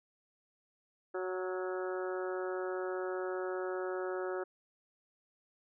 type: harmonic tone with a mistuned harmonic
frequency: 185 Hz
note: F#3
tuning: in tune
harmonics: 2 / 3 / 4 / 5 / 6 / 7 / 8 / 9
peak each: -36 / -41 / -46 / -50 / -53 / -46 / -48 / -51 dBFS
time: 1.14-4.44 s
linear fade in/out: 10 ms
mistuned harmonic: 8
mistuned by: -36 cents
effects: none

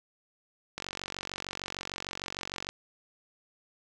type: click train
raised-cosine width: 0.2 ms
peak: -18 dBFS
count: 90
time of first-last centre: 0.78-2.69 s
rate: 46.6 Hz
effects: none

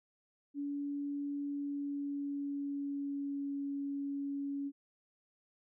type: tone with pitch glide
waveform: sine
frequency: 285.2 to 280.6 Hz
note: C#4 to C#4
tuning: +49 to +21 cents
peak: -35 dBFS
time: 0.54-4.72 s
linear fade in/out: 50 ms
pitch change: -28 cents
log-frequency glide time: 1.44-3.55 s
effects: none

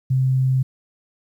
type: tone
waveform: sine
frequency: 130.81 Hz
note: C3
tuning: in tune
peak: -15 dBFS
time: 0.1-0.63 s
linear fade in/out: 10 ms
effects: 9-bit

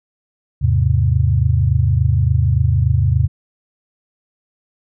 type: chord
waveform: sine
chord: E augmented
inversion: none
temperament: equal with one note detuned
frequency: 80.34 / 103.83 / 130.81 Hz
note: E2 / G#2 / B#2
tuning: -44 / 0 / 0 cents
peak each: -16 dBFS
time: 0.61-3.28 s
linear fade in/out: 20 ms
effects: none

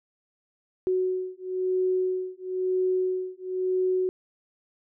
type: beating tone pair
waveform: sine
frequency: 370 / 371 Hz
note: F#4 / F#4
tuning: 0 / +5 cents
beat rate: 1 Hz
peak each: -27 dBFS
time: 0.87-4.09 s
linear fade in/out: 0 ms
effects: none

